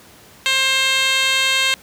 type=tone with band-pass filter; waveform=10% pulse; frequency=530 Hz; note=C5; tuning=22 cents sharp; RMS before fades=-17 dBFS; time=0.46-1.74 s; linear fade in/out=0 ms; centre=4000 Hz; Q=1.2; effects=pink hiss -45 dBFS RMS until 1.82 s + high-pass 80 Hz 12 dB/octave